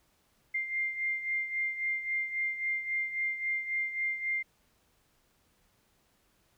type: beating tone pair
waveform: sine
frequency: 2100 / 2103.7 Hz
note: C7 / C7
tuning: +6 / +9 cents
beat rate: 3.7 Hz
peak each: -31 / -37 dBFS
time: 0.54-4.43 s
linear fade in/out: 10 ms
effects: pink hiss -70 dBFS RMS until 6.57 s